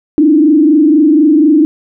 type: tone with frequency modulation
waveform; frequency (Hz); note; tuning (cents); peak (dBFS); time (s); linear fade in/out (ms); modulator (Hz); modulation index
sine; 304.4; D#4; -38; -4; 0.18-1.65; 0; 24.1; 1
effects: none